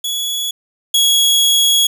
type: tone pair in turn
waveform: sawtooth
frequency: 3382 / 3335 Hz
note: G#7 / G#7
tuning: +31 / +7 cents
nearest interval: unison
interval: 24 cents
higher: first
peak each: -15 / -7 dBFS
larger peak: second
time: 0.04-0.51 / 0.94-1.87 s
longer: second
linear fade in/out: 5 ms
effects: none